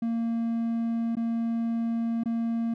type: tone with dropouts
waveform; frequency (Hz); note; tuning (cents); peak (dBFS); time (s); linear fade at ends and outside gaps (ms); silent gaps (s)
triangle; 230.3; A#3; -21; -23; 0.02-2.74; 5; 1.154-1.168 / 2.236-2.257
effects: none